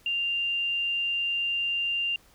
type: tone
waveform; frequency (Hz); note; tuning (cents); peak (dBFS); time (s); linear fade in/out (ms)
sine; 2789; F7; -3; -25; 0.06-2.16; 2
effects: pink hiss -59 dBFS RMS until 2.34 s